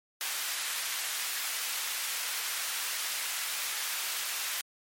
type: high-pass noise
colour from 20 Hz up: pink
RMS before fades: -34 dBFS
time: 0.21-4.61 s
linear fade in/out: 0 ms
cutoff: 1600 Hz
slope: 12 dB/octave
effects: MP3 64 kbps